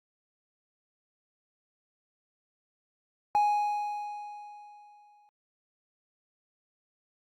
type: tone with exponential decay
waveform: triangle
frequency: 830.6 Hz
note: G#5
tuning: in tune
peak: -18 dBFS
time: 3.35-5.29 s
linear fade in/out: 0 ms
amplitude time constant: 420 ms
effects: tanh soft clip ceiling -14 dBFS + Opus 48 kbps